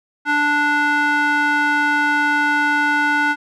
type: tone with band-pass filter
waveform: square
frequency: 293.7 Hz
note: D4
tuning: in tune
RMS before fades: -17 dBFS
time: 0.25-3.36 s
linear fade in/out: 50 ms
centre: 1400 Hz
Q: 2.5
effects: none